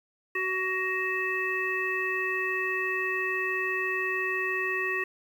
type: harmonic tone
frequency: 374.5 Hz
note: F#4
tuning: 21 cents sharp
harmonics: 1 / 3 / 5 / 7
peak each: -33 / -36 / -29 / -33 dBFS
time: 0.35-5.04 s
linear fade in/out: 5 ms
effects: 9-bit